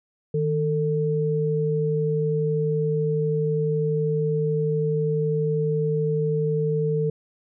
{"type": "tone pair together", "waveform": "sine", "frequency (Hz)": [155.56, 446], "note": ["D#3", "A4"], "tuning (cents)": [0, 23], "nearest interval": "octave + tritone", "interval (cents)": 1823, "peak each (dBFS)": -23, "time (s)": [0.34, 7.1], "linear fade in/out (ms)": 5, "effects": []}